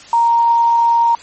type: tone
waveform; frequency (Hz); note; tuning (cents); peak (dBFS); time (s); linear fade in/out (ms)
sine; 932.3; A#5; 0; -9; 0.13-1.15; 2
effects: white hiss -38 dBFS RMS until 1.22 s + MP3 32 kbps